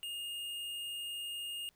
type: tone with hard clipping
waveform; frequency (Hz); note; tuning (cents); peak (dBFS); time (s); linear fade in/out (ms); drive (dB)
sine; 2836; F7; +26; -40; 0.03-1.69; 0; 12
effects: pink hiss -72 dBFS RMS until 1.75 s